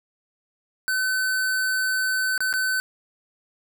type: tone with dropouts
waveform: square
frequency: 1520 Hz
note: F#6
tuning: 46 cents sharp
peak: -22 dBFS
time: 0.88-2.8 s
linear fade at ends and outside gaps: 0 ms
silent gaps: 2.378-2.405 / 2.528-2.538 s
effects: none